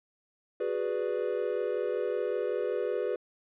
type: chord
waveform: triangle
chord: G# half-diminished seventh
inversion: third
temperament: equal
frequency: 370 / 415.3 / 493.9 / 587.3 Hz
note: F#4 / G#4 / B4 / D5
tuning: 0 / 0 / 0 / 0 cents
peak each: -33 / -31 / -30 / -36 dBFS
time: 0.6-3.16 s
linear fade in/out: 5 ms
effects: resampled to 8000 Hz